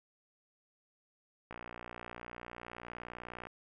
click train, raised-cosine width 0.5 ms, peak -29 dBFS, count 118, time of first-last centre 1.51-3.47 s, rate 59.7 Hz, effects none

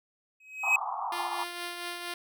triangle tone with exponential growth, 2541 Hz, D#7, 36 cents sharp, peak -16 dBFS, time 0.4-0.76 s, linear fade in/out 5 ms, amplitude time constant 77 ms
pink band-pass noise, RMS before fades -34 dBFS, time 0.63-1.44 s, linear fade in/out 5 ms, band 720 to 1200 Hz, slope 96 dB/octave
5% pulse tone with tremolo, 349.2 Hz, F4, in tune, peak -22 dBFS, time 1.12-2.14 s, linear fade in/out 2 ms, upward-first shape triangle, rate 4.3 Hz, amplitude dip 45%
effects none

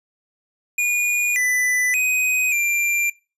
square tone with pitch steps, 2441 / 1993 / 2507 / 2374 Hz, D#7 / B6 / D#7 / D7, -34 / +15 / +12 / +18 cents, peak -18 dBFS, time 0.78-3.1 s, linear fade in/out 5 ms, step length 580 ms, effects noise-tail reverb RT60 0.3 s tail -23 dB re dry + resampled to 32000 Hz

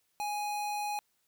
square tone, 830.6 Hz, G#5, in tune, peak -33 dBFS, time 0.2-0.99 s, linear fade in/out 0 ms, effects white hiss -75 dBFS RMS until 1.27 s

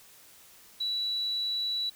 sine tone, 3935 Hz, B7, 7 cents flat, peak -28 dBFS, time 0.8-1.9 s, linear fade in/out 10 ms, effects white hiss -55 dBFS RMS until 1.95 s

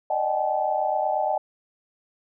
sine tone cluster, 593 / 622 / 766 / 854 Hz, D5 / D#5 / G5 / G#5, +17 / -1 / -40 / +48 cents, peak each -31 / -27 / -25 / -27 dBFS, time 0.1-1.38 s, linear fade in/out 5 ms, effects none

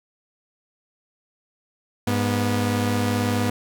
sawtooth tone pair together, 102.2 / 243.4 Hz, G#2 / B3, -27 / -25 cents, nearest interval octave + minor third, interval 1502 cents, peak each -19 dBFS, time 2.07-3.5 s, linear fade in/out 5 ms, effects none

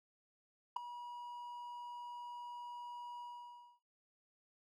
triangle tone with ADSR envelope, 965 Hz, B5, 40 cents flat, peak -28 dBFS, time 0.76-3.8 s, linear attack 7 ms, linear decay 3 ms, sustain -15 dB, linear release 590 ms, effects noise-tail reverb RT60 0.4 s tail -20 dB re dry

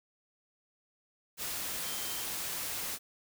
sine tone in noise, 3136 Hz, G7, in tune, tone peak -46 dBFS, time 1.83-2.25 s, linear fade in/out 50 ms, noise white, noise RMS -37 dBFS, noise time 1.37-2.99 s, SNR -12 dB, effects none

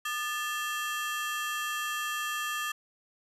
30% pulse ring-modulated tone, 1480 Hz, F#6, in tune, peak -25 dBFS, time 0.05-2.72 s, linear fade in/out 5 ms, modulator 267 Hz, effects resampled to 32000 Hz

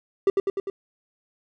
triangle tone with echo, 392.6 Hz, G4, 3 cents sharp, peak -13 dBFS, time 0.27-0.3 s, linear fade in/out 2 ms, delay 100 ms, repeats 4, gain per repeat -3 dB, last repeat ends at 0.7 s, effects none

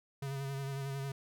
square tone with vibrato, 137.3 Hz, C#3, 16 cents flat, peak -37 dBFS, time 0.22-1.12 s, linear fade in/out 5 ms, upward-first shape sine, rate 11 Hz, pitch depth 29 cents each way, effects none

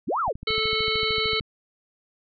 sine linear two-way sweep, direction up then down, 100 to 1407 to 348.6 Hz, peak -22 dBFS, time 0.07-0.33 s, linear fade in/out 20 ms, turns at 0.2 s
click train, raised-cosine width 5 ms, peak -24 dBFS, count 16, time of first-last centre 0.28-1.408 s, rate 13.3 Hz
harmonic tone, 437.7 Hz, A4, 9 cents flat, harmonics 1 / 3 / 5 / 7 / 9 / 10, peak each -28 / -31 / -28 / -29 / -28 / -32 dBFS, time 0.47-1.4 s, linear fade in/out 5 ms
effects none

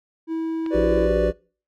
triangle tone with pitch glide, 324.6 to 334.3 Hz, E4 to E4, -27 to +24 cents, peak -21 dBFS, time 0.27-1.09 s, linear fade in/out 50 ms, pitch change +51 cents, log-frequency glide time 0.78-0.9 s
click, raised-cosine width 0.3 ms, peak -22 dBFS, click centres 0.663 s
triangle chord, G major seventh, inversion third, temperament equal, 370 / 392 / 493.9 / 587.3 Hz, F#4 / G4 / B4 / D5, 0 / 0 / 0 / 0 cents, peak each -22 / -26 / -22 / -20 dBFS, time 0.7-1.33 s, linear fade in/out 50 ms
harmonic tone, 58.2 Hz, A#1, 2 cents flat, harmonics 1 / 3 / 5 / 7 / 9, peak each -24 / -29 / -31 / -32 / -34 dBFS, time 0.74-1.32 s, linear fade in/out 20 ms
effects noise-tail reverb RT60 0.4 s tail -25 dB re dry

